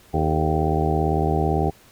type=harmonic tone with a mistuned harmonic; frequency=77.9 Hz; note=D#2; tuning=3 cents sharp; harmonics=1 / 2 / 3 / 4 / 5 / 6 / 7 / 8 / 9 / 10; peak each=-24 / -24 / -31 / -28 / -26 / -30 / -35 / -37 / -29 / -26 dBFS; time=0.13-1.71 s; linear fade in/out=20 ms; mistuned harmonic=6; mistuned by=-67 cents; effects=pink hiss -52 dBFS RMS until 1.91 s